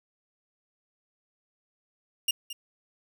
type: tone with echo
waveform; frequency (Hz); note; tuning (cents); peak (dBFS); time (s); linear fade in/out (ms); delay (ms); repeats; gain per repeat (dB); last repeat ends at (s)
sawtooth; 2818; F7; +15; -19; 2.28-2.31; 5; 220; 1; -13; 2.53
effects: none